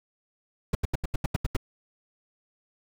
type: noise bursts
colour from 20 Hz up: brown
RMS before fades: -24 dBFS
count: 9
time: 0.73-1.567 s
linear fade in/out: 5 ms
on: 21 ms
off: 81 ms
effects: none